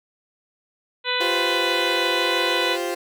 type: harmonic tone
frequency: 497.2 Hz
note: B4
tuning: 12 cents sharp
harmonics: 1 / 2 / 3 / 4 / 5 / 6 / 7 / 8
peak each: -29 / -29 / -29 / -29 / -29 / -29 / -29 / -29 dBFS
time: 1.04-2.78 s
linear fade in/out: 50 ms
type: chord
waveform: 30% pulse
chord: F suspended second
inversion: none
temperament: equal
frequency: 349.2 / 392 / 523.3 Hz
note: F4 / G4 / C5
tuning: 0 / 0 / 0 cents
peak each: -24 / -28 / -26 dBFS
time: 1.2-2.95 s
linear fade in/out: 10 ms
effects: none